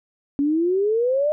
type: exponential sweep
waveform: sine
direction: up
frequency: 277.2 to 616 Hz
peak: -17 dBFS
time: 0.39-1.32 s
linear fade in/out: 0 ms
effects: none